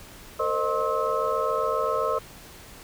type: tone cluster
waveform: sine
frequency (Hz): 455.5 / 523 / 617 / 1067 / 1294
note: A#4 / C5 / D#5 / C6 / E6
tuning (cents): -40 / -1 / -15 / +34 / -32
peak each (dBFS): -29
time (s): 0.39-2.19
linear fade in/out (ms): 10
effects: pink hiss -46 dBFS RMS until 2.83 s